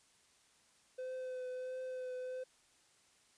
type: tone with vibrato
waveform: triangle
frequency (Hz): 510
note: C5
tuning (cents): -44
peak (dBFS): -38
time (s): 0.98-2.44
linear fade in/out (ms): 10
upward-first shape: triangle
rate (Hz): 1.5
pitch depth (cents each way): 19
effects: white hiss -69 dBFS RMS until 3.37 s + resampled to 22050 Hz